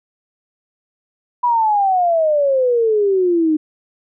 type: exponential sweep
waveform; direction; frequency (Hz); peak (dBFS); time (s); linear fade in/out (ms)
sine; down; 987.8 to 303.3; -12; 1.43-3.57; 10
effects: none